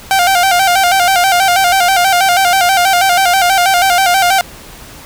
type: tone with vibrato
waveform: sawtooth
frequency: 740 Hz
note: F#5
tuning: in tune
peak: -4 dBFS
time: 0.11-4.41 s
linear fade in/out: 0 ms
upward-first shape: square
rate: 6.2 Hz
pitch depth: 80 cents each way
effects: pink hiss -34 dBFS RMS until 5.05 s